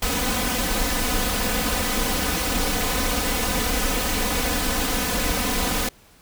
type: noise with comb filter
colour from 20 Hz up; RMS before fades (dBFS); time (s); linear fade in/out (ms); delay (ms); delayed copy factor
pink; -23; 0.02-5.89; 5; 4; +1
effects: pink hiss -53 dBFS RMS until 6.21 s